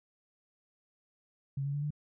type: tone with pitch steps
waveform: sine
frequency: 137.8 / 141.18 / 144.65 / 148.2 Hz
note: C#3 / C#3 / D3 / D3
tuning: -10 / +32 / -26 / +16 cents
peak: -31 dBFS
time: 1.57-1.906 s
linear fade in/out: 5 ms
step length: 84 ms
effects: none